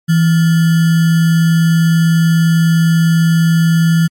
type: tone with sample-and-hold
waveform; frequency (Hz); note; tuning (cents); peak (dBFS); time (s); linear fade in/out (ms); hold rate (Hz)
sine; 164.81; E3; 0; -7; 0.08-4.08; 20; 1575
effects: MP3 64 kbps